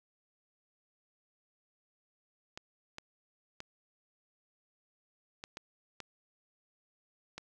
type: clicks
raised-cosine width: 0.2 ms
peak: -25 dBFS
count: 7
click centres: 2.575 / 2.984 / 3.604 / 5.439 / 5.571 / 6.003 / 7.38 s
effects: none